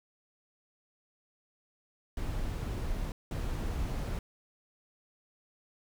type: noise bursts at uneven times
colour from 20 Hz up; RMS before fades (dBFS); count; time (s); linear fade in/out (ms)
brown; -34; 2; 2.17-3.12 / 3.31-4.19; 2
effects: none